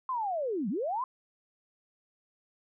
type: linear two-way sweep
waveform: sine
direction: down then up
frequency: 1065 to 174.61 to 1065 Hz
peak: -29 dBFS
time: 0.09-1.04 s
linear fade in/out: 2 ms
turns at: 0.69 s
effects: none